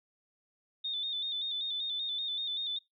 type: tone with vibrato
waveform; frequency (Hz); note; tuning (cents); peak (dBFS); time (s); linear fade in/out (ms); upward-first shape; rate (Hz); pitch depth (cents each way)
sine; 3598; A7; +38; -32; 0.84-2.79; 10; square; 5.2; 44
effects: noise-tail reverb RT60 0.2 s tail -25 dB re dry